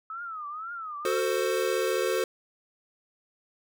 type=tone with vibrato; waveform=sine; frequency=1282 Hz; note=E6; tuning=49 cents flat; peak=-34 dBFS; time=0.1-1.2 s; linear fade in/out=2 ms; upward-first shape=triangle; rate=2 Hz; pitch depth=190 cents each way
type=chord; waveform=square; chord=F# diminished; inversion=none; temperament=equal with one note detuned; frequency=370 / 448.2 / 523.3 Hz; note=F#4 / A4 / C5; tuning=0 / +32 / 0 cents; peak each=-30 dBFS; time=1.05-2.24 s; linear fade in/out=2 ms
effects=none